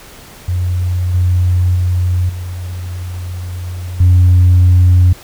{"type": "tone with level steps", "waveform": "sine", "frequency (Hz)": 90, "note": "F#2", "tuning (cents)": -47, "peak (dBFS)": [-12, -8, -10, -20, -3], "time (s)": [0.48, 5.13], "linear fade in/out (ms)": 5, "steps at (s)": [1.14, 1.75, 2.29, 4], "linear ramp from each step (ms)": 5, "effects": ["tanh soft clip ceiling -2 dBFS", "pink hiss -37 dBFS RMS until 5.23 s"]}